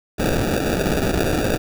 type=noise with sample-and-hold; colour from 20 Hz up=white; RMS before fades=-20 dBFS; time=0.18-1.58 s; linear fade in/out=20 ms; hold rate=1050 Hz; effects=none